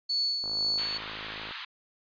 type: tone with tremolo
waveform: sine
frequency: 4435 Hz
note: C#8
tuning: in tune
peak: -24 dBFS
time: 0.09-0.98 s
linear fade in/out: 10 ms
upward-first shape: sine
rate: 2.1 Hz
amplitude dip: 50%
type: click train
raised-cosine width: 1 ms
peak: -30 dBFS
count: 58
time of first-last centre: 0.44-1.509 s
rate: 53.3 Hz
type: band-pass noise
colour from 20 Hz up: white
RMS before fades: -40 dBFS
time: 0.78-1.65 s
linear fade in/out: 5 ms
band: 910 to 4200 Hz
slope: 48 dB/octave
effects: resampled to 11025 Hz